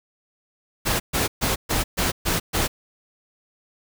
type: noise bursts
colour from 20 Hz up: pink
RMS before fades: -22 dBFS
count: 7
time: 0.85-2.68 s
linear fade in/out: 20 ms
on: 150 ms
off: 130 ms
effects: none